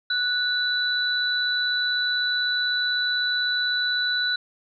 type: tone pair together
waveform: sine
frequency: 1480 / 3968 Hz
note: F#6 / B7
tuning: 0 / +7 cents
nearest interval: octave + perfect fourth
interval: 1707 cents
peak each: -24 / -24 dBFS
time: 0.1-4.36 s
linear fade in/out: 5 ms
effects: none